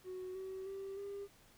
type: tone with pitch steps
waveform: triangle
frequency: 369.7 / 379.7 / 389.9 / 400.4 Hz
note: F#4 / F#4 / G4 / G4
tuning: -1 / +45 / -9 / +37 cents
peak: -39 dBFS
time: 0.04-1.28 s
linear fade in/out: 50 ms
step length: 310 ms
effects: tanh soft clip ceiling -38 dBFS + pink hiss -65 dBFS RMS until 1.57 s